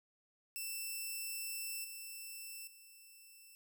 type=tone with level steps; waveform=5% pulse; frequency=2665 Hz; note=E7; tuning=18 cents sharp; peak=-31 / -37 / -48 dBFS; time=0.56-3.55 s; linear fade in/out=0 ms; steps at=1.84 / 2.67 s; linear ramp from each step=5 ms; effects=none